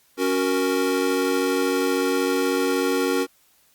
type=chord; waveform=square; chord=F# major; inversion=second; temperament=equal; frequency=277.2 / 370 / 466.2 Hz; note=C#4 / F#4 / A#4; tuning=0 / 0 / 0 cents; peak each=-25 dBFS; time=0.17-3.27 s; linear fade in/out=50 ms; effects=white hiss -60 dBFS RMS until 3.74 s + Opus 48 kbps